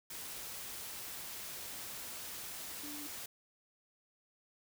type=tone in noise; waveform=sine; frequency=293.7 Hz; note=D4; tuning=in tune; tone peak=-47 dBFS; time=2.83-3.07 s; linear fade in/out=5 ms; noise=white; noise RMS=-45 dBFS; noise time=0.1-3.26 s; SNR=-5 dB; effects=none